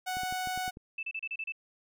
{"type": "tone", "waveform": "sawtooth", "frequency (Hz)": 740, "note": "F#5", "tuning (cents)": 0, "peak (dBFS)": -28, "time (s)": [0.06, 0.71], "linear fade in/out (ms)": 20}
{"type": "clicks", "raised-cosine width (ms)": 3, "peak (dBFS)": -32, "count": 7, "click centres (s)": [0.17, 0.234, 0.325, 0.473, 0.576, 0.679, 0.771]}
{"type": "tone bursts", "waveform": "sine", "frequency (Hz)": 2637, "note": "E7", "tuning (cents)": 0, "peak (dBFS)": -33, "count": 7, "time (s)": [0.98, 1.522], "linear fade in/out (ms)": 5, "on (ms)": 50, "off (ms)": 32}
{"effects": []}